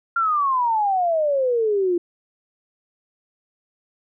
sine exponential sweep, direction down, 1396.9 to 340.7 Hz, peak -17 dBFS, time 0.16-1.98 s, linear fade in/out 5 ms, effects none

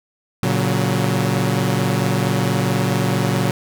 sawtooth chord, F# major, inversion first, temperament equal with one note detuned, 116.54 / 141.01 / 185 Hz, A#2 / C#3 / F#3, 0 / +30 / 0 cents, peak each -17 dBFS, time 0.43-3.51 s, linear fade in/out 0 ms, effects none

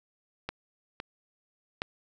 clicks, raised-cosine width 0.3 ms, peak -17 / -20 / -14 dBFS, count 3, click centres 0.49 / 1.001 / 1.819 s, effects none

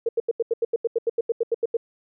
sine tone bursts, 461.8 Hz, A#4, 16 cents flat, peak -18 dBFS, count 16, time 0.06-1.769 s, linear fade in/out 5 ms, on 29 ms, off 83 ms, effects none

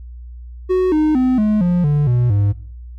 triangle tone with pitch steps, 370 / 307.6 / 255.7 / 212.5 / 176.65 / 146.83 / 122.05 / 101.46 Hz, F#4 / D#4 / C4 / G#3 / F3 / D3 / B2 / G#2, 0 / -20 / -40 / +40 / +20 / 0 / -20 / -40 cents, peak -10 dBFS, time 0.69-2.53 s, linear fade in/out 20 ms, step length 230 ms, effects noise-tail reverb RT60 0.7 s tail -24 dB re dry + added 60 Hz sine -31 dBFS peak until 2.98 s

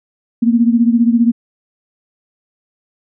sine beating tone pair, 230.8 / 245.8 Hz, A#3 / B3, -17 / -8 cents, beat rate 15 Hz, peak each -10 / -14 dBFS, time 0.42-1.32 s, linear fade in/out 10 ms, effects none

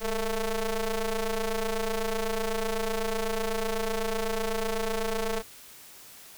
sawtooth ring-modulated tone, 220 Hz, A3, in tune, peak -20 dBFS, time 0-5.43 s, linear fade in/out 50 ms, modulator 234 Hz, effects white hiss -49 dBFS RMS until 6.37 s

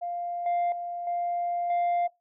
sine tone with level steps, 698.5 Hz, F5, in tune, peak -29 / -21 / -31 / -25 / -20 dBFS, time 0.01-2.08 s, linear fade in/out 20 ms, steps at 0.46 / 0.72 / 1.07 / 1.7 s, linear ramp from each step 2 ms, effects noise-tail reverb RT60 0.2 s tail -21 dB re dry + tanh soft clip ceiling -22 dBFS

